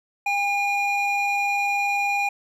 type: tone pair together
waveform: triangle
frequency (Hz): 806.7 / 2430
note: G5 / D#7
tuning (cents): +49 / -42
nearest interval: octave + perfect fifth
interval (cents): 1909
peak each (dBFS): -20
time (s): 0.26-2.29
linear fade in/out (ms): 5
effects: tanh soft clip ceiling -16 dBFS